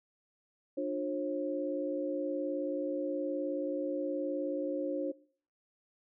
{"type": "tone cluster", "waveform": "sine", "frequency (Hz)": [297, 355.9, 539], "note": ["D4", "F4", "C#5"], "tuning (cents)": [20, 33, -49], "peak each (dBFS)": [-35, -39, -34], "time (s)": [0.77, 5.12], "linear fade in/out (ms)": 10, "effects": ["noise-tail reverb RT60 0.5 s tail -22 dB re dry"]}